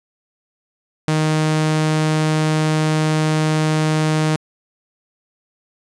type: tone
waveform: sawtooth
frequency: 155.56 Hz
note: D#3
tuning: in tune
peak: -11 dBFS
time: 1.08-4.36 s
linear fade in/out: 0 ms
effects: resampled to 22050 Hz